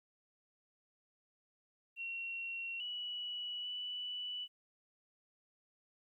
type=tone with pitch steps; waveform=sine; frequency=2734 / 2940 / 2966 Hz; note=F7 / F#7 / F#7; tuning=-37 / -12 / +4 cents; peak=-39 dBFS; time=1.96-4.48 s; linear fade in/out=50 ms; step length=840 ms; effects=13-bit